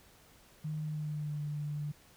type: tone with pitch glide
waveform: sine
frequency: 153.8 to 147.96 Hz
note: D#3 to D3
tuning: -20 to +13 cents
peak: -34 dBFS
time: 0.64-1.92 s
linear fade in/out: 10 ms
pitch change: -67 cents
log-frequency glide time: 0.83-1.39 s
effects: pink hiss -61 dBFS RMS until 2.16 s